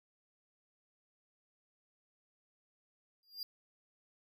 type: tone with exponential growth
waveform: square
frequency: 4802 Hz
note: D8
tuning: 38 cents sharp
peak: -36 dBFS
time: 3.23-3.43 s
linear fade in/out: 1 ms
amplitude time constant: 42 ms
effects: none